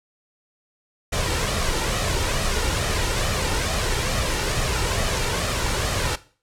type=noise with flanger; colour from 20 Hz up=pink; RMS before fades=-23 dBFS; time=1.12-6.16 s; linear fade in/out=10 ms; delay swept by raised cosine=1.6 to 2.21 ms; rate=2.3 Hz; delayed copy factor=+0.5; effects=noise-tail reverb RT60 0.4 s tail -17 dB re dry + low-pass 9000 Hz 12 dB/octave